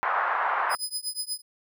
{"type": "band-pass noise", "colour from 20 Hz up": "pink", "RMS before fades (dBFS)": -26, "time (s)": [0.03, 0.75], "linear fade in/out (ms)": 0, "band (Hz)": [820, 1500], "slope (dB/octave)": 24}
{"type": "tone with tremolo", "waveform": "20% pulse", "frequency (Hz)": 5010, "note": "D#8", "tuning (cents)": 11, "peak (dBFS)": -21, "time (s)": [0.69, 1.42], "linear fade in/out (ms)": 50, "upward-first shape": "triangle", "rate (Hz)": 8.3, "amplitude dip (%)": 100}
{"effects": []}